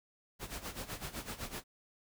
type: noise with tremolo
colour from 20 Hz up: pink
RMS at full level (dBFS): -40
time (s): 0.39-1.64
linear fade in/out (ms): 50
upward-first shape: sine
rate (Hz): 7.9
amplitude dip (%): 80
effects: none